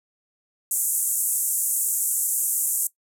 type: band-pass noise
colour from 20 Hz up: pink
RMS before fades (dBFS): -24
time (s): 0.71-2.87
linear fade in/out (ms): 2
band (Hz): 7400 to 14000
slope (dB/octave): 48
effects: noise-tail reverb RT60 0.1 s tail -18 dB re dry